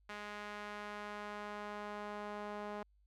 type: tone with band-pass filter sweep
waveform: sawtooth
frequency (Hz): 207.7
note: G#3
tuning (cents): 0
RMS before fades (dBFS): -45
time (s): 0.09-2.83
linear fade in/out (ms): 5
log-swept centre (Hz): 1700 to 800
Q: 0.99
effects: added 50 Hz sine -67 dBFS peak until 3.06 s